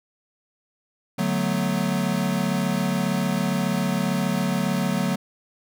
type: chord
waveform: square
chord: B minor seventh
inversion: first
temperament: equal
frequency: 146.83 / 185 / 220 / 246.9 Hz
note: D3 / F#3 / A3 / B3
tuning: 0 / 0 / 0 / 0 cents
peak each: -30 / -25 / -28 / -30 dBFS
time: 1.18-5.16 s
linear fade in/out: 10 ms
effects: none